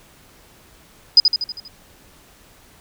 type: tone with echo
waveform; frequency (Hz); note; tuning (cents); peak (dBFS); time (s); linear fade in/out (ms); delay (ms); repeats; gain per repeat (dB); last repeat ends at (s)
sine; 4978; D#8; 0; -5; 1.17-1.2; 2; 80; 6; -5; 1.68
effects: pink hiss -50 dBFS RMS until 2.8 s